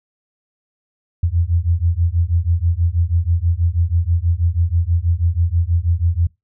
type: beating tone pair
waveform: sine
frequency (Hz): 82.41 / 88.61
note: E2 / F2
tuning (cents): 0 / +26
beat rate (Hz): 6.2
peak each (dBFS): -17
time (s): 1.23-6.27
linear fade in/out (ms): 5
effects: noise-tail reverb RT60 0.2 s tail -24 dB re dry